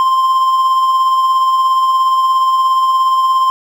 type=tone with tremolo; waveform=triangle; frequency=1048 Hz; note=C6; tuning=2 cents sharp; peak=-6 dBFS; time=0-3.5 s; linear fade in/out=0 ms; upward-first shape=sine; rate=17 Hz; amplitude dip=30%; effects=7-bit